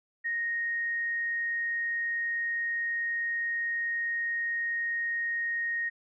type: tone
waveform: sine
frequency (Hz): 1864.7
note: A#6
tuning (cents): 0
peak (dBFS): -28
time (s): 0.24-5.9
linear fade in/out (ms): 20
effects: none